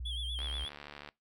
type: tone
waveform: sine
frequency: 61.3 Hz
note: B1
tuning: 12 cents flat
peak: -37 dBFS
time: 0-0.65 s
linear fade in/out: 5 ms
type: tone with vibrato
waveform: triangle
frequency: 3295 Hz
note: G#7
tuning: 14 cents flat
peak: -36 dBFS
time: 0.05-0.69 s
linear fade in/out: 10 ms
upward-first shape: sine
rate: 8.3 Hz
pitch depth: 83 cents each way
type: click train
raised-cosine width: 0.3 ms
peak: -29 dBFS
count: 52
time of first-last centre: 0.39-1.089 s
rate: 73 Hz
effects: noise-tail reverb RT60 0.2 s tail -22 dB re dry